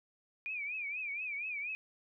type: tone with vibrato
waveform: sine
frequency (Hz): 2400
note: D7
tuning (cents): +37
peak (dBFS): -36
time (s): 0.46-1.75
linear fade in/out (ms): 0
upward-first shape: triangle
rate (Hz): 4.2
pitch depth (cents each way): 150
effects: none